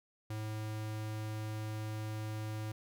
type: tone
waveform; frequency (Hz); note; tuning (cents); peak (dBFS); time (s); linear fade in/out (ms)
square; 108.1; A2; -30; -38; 0.3-2.72; 5
effects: none